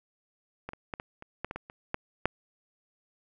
clicks, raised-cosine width 0.5 ms, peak -22 / -26 / -19 / -22 / -29 / -17 / -21 / -21 / -29 / -14 / -9 dBFS, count 11, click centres 0.69 / 0.734 / 0.938 / 0.999 / 1.224 / 1.446 / 1.511 / 1.56 / 1.699 / 1.944 / 2.256 s, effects none

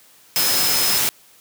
sine tone in noise, 5140 Hz, E8, 45 cents flat, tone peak -22 dBFS, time 0.36-0.98 s, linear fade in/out 0 ms, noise white, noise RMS -19 dBFS, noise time 0.36-1.09 s, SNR -6 dB, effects white hiss -51 dBFS RMS until 1.4 s + high-pass 100 Hz 12 dB/octave

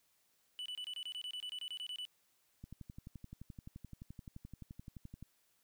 triangle tone bursts, 2974 Hz, F#7, 8 cents sharp, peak -39 dBFS, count 16, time 0.59-2.052 s, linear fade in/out 0 ms, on 67 ms, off 26 ms
click train, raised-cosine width 5 ms, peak -36 dBFS, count 31, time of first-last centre 2.64-5.226 s, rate 11.6 Hz
effects white hiss -75 dBFS RMS until 5.63 s

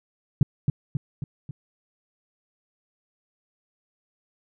sine tone with echo, 139.3 Hz, C#3, 9 cents sharp, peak -11 dBFS, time 0.41-0.43 s, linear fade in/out 2 ms, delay 270 ms, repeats 4, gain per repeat -5 dB, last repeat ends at 1.51 s, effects tanh soft clip ceiling -7 dBFS

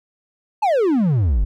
triangle exponential sweep, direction down, 897 to 43.65 Hz, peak -12 dBFS, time 0.62-1.45 s, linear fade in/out 10 ms, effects none

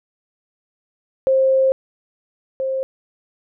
sine tone pair in turn, 530 / 530 Hz, C5 / C5, +22 / +22 cents, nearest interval unison, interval 0 cents, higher neither, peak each -12 / -19 dBFS, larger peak first, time 1.27-1.72 / 2.6-2.83 s, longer first, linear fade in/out 0 ms, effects none

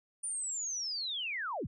sine linear sweep, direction down, 9397 to 44.5 Hz, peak -34 dBFS, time 0.23-1.67 s, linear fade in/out 10 ms, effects none

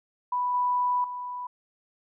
sine tone with level steps, 987.8 Hz, B5, in tune, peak -24 / -22 / -32 dBFS, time 0.32-1.47 s, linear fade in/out 5 ms, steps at 0.54 / 1.04 s, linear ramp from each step 2 ms, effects none

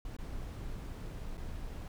brown noise with dropouts, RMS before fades -41 dBFS, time 0.05-1.88 s, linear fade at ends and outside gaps 2 ms, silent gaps 0.166-0.186 / 1.372-1.377 s, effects none

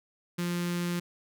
sawtooth tone with notch filter, 174.61 Hz, F3, in tune, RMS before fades -31 dBFS, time 0.38-1 s, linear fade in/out 10 ms, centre 680 Hz, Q 0.86, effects none

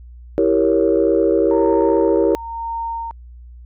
sine chord, E diminished seventh, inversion none, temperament equal, 329.6 / 392 / 466.2 / 554.4 Hz, E4 / G4 / Bb4 / Db5, 0 / 0 / 0 / 0 cents, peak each -17 / -17 / -17 / -19 dBFS, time 0.38-2.35 s, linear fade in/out 0 ms
sine tone with tremolo, 920 Hz, A#5, 23 cents flat, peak -21 dBFS, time 1.51-3.11 s, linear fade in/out 0 ms, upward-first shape sine, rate 0.96 Hz, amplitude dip 65%
effects tanh soft clip ceiling -4 dBFS + added 60 Hz sine -36 dBFS peak until 3.65 s

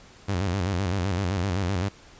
sawtooth tone with vibrato, 93.5 Hz, F#2, 19 cents sharp, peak -20 dBFS, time 0.28-1.89 s, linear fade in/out 10 ms, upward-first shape square, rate 7.8 Hz, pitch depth 110 cents each way, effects pink hiss -51 dBFS RMS until 2.19 s + resampled to 16000 Hz

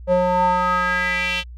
square tone with band-pass filter sweep, 180.3 Hz, F#3, 45 cents flat, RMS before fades -19 dBFS, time 0.07-1.44 s, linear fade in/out 50 ms, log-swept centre 570 to 3000 Hz, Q 4.2, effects added 60 Hz sine -34 dBFS peak until 1.57 s

